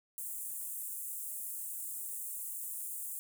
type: high-pass noise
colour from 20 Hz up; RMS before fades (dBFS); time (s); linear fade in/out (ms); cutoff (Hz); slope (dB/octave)
pink; -41; 0.18-3.19; 0; 8000; 48
effects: none